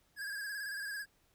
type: tone with vibrato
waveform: square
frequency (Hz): 1641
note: G#6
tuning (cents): -21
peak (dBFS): -39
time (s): 0.16-1.06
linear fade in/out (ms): 50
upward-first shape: square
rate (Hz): 18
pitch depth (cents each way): 44
effects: pink hiss -72 dBFS RMS until 1.34 s